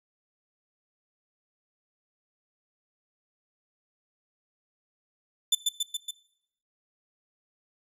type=tone with echo; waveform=sawtooth; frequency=3526 Hz; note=A7; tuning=3 cents sharp; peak=-16 dBFS; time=5.52-5.55 s; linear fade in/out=5 ms; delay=140 ms; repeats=4; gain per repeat=-3 dB; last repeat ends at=6.11 s; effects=noise-tail reverb RT60 0.7 s tail -19 dB re dry + resampled to 32000 Hz